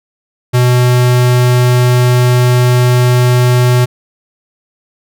square tone, 124 Hz, B2, 7 cents sharp, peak -7 dBFS, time 0.53-3.86 s, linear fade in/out 20 ms, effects none

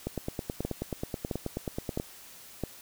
two click trains, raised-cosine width 2 ms, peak -18 / -17 dBFS, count 19 / 4, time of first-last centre 0.07-1.999 / 0.65-2.637 s, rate 9.33 / 1.51 Hz, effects white hiss -50 dBFS RMS until 2.81 s

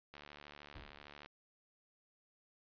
click train, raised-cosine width 0.3 ms, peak -36 dBFS, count 83, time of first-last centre 0.14-1.26 s, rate 73.2 Hz
brown noise with exponential decay, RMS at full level -46 dBFS, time 0.75-1.08 s, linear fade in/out 5 ms, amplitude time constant 70 ms
effects resampled to 11025 Hz

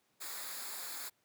white noise with comb filter, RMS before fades -43 dBFS, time 0.2-1.1 s, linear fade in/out 20 ms, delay 0.34 ms, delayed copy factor -0.7, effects pink hiss -75 dBFS RMS until 1.24 s + high-pass 150 Hz 12 dB/octave

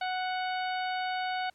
harmonic tone, 740 Hz, F#5, in tune, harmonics 1 / 2 / 3 / 4 / 5 / 6, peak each -31 / -37 / -41 / -43 / -45 / -47 dBFS, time 0.01-1.5 s, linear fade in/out 5 ms, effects pink hiss -68 dBFS RMS until 1.54 s + low-pass 12000 Hz 12 dB/octave

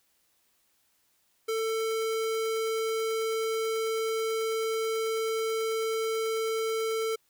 square tone, 445.4 Hz, A4, 21 cents sharp, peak -28 dBFS, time 1.48-7.16 s, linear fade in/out 10 ms, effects white hiss -70 dBFS RMS until 7.29 s

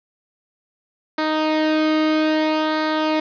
sawtooth tone with flanger, 310.9 Hz, D#4, 1 cent flat, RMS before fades -19 dBFS, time 1.18-3.2 s, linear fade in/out 5 ms, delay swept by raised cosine 0.35 to 1.17 ms, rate 0.61 Hz, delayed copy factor -0.5, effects resampled to 11025 Hz + 8-bit

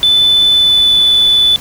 sine tone with pitch glide, 3506 to 3484 Hz, A7 to A7, -7 to -18 cents, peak -5 dBFS, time 0.03-1.56 s, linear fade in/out 0 ms, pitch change -11 cents, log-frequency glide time 0.5-0.98 s, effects tanh soft clip ceiling -2 dBFS + pink hiss -30 dBFS RMS until 1.6 s

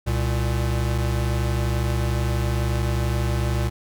square tone pair together, 66.2 / 117.75 Hz, C2 / A#2, +21 / +18 cents, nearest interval minor seventh, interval 997 cents, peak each -24 / -24 dBFS, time 0.06-3.7 s, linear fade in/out 20 ms, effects none

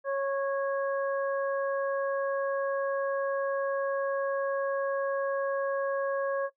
harmonic tone, 550 Hz, C#5, 14 cents flat, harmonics 1 / 2 / 3, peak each -27 / -36 / -38 dBFS, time 0.04-6.5 s, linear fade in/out 50 ms, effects noise-tail reverb RT60 0.1 s tail -18 dB re dry

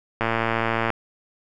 click train, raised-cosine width 0.5 ms, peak -7 dBFS, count 80, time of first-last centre 0.21-0.903 s, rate 114 Hz, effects none

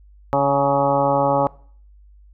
harmonic tone with a mistuned harmonic, 140 Hz, C#3, 18 cents sharp, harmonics 1 / 2 / 3 / 4 / 5 / 6 / 7 / 8 / 9, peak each -26 / -25 / -29 / -19 / -27 / -20 / -27 / -26 / -30 dBFS, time 0.33-1.47 s, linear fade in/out 0 ms, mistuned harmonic 7, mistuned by -50 cents, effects noise-tail reverb RT60 0.5 s tail -21 dB re dry + added 50 Hz sine -45 dBFS peak until 2.33 s

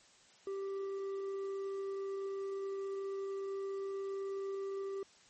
sine tone with tanh clipping, 391.5 Hz, G4, 2 cents flat, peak -38 dBFS, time 0.47-5.03 s, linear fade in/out 2 ms, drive 6 dB, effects white hiss -63 dBFS RMS until 5.29 s + MP3 32 kbps

